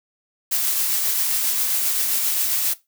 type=noise with tremolo; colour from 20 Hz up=blue; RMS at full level=-20 dBFS; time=0.51-2.74 s; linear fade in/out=10 ms; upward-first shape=triangle; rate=7.5 Hz; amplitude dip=30%; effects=noise-tail reverb RT60 0.2 s tail -17 dB re dry